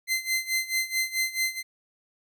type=tone with tremolo; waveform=sawtooth; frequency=2069 Hz; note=C7; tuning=20 cents flat; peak=-19 dBFS; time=0.07-1.63 s; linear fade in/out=50 ms; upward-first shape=sine; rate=4.6 Hz; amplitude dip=85%; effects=none